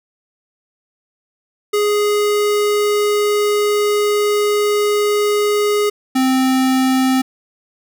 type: tone pair in turn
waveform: square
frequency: 415.3 / 260.9 Hz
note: G#4 / C4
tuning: 0 / -5 cents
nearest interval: minor sixth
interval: 805 cents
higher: first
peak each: -14 / -13 dBFS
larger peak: second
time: 1.73-5.9 / 6.15-7.22 s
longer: first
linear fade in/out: 10 ms
effects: none